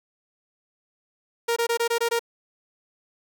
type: tone bursts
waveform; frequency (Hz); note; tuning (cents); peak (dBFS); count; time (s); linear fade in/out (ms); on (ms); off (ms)
sawtooth; 467.2; A#4; +4; -17; 7; 1.48-2.194; 10; 84; 21
effects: none